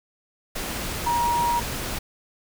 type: tone in noise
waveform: sine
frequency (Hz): 949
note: A#5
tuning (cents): +31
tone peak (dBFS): -20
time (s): 1.06-1.6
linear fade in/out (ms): 10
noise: pink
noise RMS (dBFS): -30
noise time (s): 0.55-1.99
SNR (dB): +7
effects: none

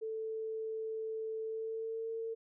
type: tone with pitch glide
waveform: sine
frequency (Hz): 441.8 to 451.9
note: A4 to A4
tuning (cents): +7 to +46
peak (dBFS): -36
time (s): 0.01-2.35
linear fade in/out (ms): 20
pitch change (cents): +39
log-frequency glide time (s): 1.42-2.1
effects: none

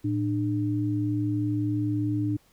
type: tone pair together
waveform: sine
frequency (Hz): 112.13 / 299.6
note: A2 / D4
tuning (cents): +33 / +35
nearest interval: octave + perfect fourth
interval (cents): 1702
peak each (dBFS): -27 / -26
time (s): 0.04-2.37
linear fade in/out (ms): 10
effects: pink hiss -62 dBFS RMS until 2.52 s

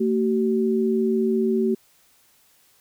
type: tone pair together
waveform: sine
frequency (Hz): 226.1 / 380.2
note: A3 / F#4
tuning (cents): +47 / +47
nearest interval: major sixth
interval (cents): 900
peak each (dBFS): -21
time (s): 0-1.75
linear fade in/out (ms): 10
effects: white hiss -59 dBFS RMS until 2.8 s

